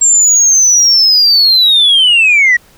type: linear sweep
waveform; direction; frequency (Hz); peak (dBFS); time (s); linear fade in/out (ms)
sine; down; 7459 to 1884; -3; 0.01-2.57; 10
effects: tanh soft clip ceiling -2 dBFS + pink hiss -45 dBFS RMS until 2.77 s